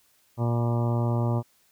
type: harmonic tone with a mistuned harmonic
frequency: 118.3 Hz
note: A#2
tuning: 26 cents sharp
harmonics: 1 / 2 / 3 / 4 / 5 / 6 / 7 / 8 / 9 / 10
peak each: -23 / -31 / -34 / -39 / -35 / -41 / -39 / -39 / -45 / -43 dBFS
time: 0.37-1.43 s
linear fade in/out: 50 ms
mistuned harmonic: 8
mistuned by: +18 cents
effects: white hiss -64 dBFS RMS until 1.71 s